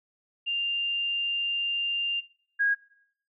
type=tone pair in turn; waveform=sine; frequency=2794 / 1640.3 Hz; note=F7 / G#6; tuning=0 / -22 cents; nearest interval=major sixth; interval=922 cents; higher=first; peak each=-26 / -21 dBFS; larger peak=second; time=0.46-2.21 / 2.59-2.75 s; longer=first; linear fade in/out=20 ms; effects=noise-tail reverb RT60 0.7 s tail -21 dB re dry